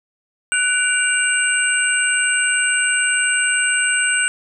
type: tone cluster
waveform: sine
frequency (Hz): 1487 / 2338 / 2797 / 8170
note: F#6 / D7 / F7 / C9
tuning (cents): +8 / -8 / +2 / -42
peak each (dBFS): -18 / -25 / -23 / -20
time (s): 0.52-4.28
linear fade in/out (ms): 0
effects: none